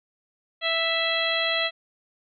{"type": "harmonic tone with a mistuned harmonic", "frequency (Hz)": 659.3, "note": "E5", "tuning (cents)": 0, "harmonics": [1, 2, 3, 4, 5, 6], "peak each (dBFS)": [-29, -33, -28, -30, -27, -31], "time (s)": [0.61, 1.71], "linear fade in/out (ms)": 50, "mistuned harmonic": 6, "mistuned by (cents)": 31, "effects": []}